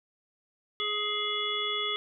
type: harmonic tone with a mistuned harmonic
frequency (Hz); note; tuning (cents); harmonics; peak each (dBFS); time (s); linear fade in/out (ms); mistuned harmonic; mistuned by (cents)
418.8; G#4; +15; 1 / 3 / 5 / 7 / 8; -37 / -35 / -36 / -37 / -31; 0.8-1.96; 0; 8; +26
effects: none